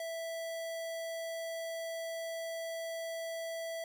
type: tone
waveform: square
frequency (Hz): 659.3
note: E5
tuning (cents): 0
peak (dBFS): -38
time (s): 0-3.84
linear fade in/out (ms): 2
effects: none